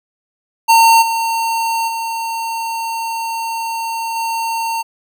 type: tone with level steps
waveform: square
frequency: 911 Hz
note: A#5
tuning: 40 cents flat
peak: -7 / -16 / -20 / -18 dBFS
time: 0.68-4.83 s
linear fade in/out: 20 ms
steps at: 1.01 / 1.87 / 4.15 s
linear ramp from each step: 20 ms
effects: none